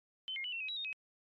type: tone with pitch steps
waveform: sine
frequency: 3064 / 2136 / 2963 / 2713 / 2539 / 3886 / 3694 / 2542 Hz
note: G7 / C7 / F#7 / E7 / D#7 / B7 / A#7 / D#7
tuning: -40 / +35 / +2 / +49 / +34 / -29 / -16 / +36 cents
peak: -37 dBFS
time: 0.28-0.928 s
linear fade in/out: 0 ms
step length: 81 ms
effects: MP3 48 kbps